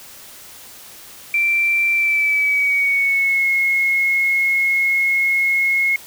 sine tone with pitch glide, 2349 to 2167 Hz, D7 to C#7, 0 to -40 cents, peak -14 dBFS, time 1.34-5.96 s, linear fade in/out 2 ms, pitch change -140 cents, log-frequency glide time 1.93-3.49 s, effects white hiss -40 dBFS RMS until 6.06 s

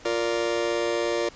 40% pulse chord, Bb major, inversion second, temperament just, 349.6 / 466.2 / 582.7 Hz, F4 / Bb4 / D5, +2 / 0 / -14 cents, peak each -27 dBFS, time 0.05-1.29 s, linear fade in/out 5 ms, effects pink hiss -48 dBFS RMS until 1.35 s + resampled to 16000 Hz

